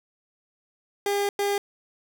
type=tone bursts at uneven times; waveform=30% pulse; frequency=403.8 Hz; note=G#4; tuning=49 cents flat; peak=-20 dBFS; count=2; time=1.06-1.29 / 1.39-1.58 s; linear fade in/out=2 ms; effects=none